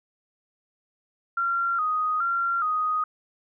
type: tone with vibrato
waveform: sine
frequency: 1310 Hz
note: E6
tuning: 11 cents flat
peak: -22 dBFS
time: 1.37-3.04 s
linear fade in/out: 5 ms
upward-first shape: square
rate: 1.2 Hz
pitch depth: 85 cents each way
effects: none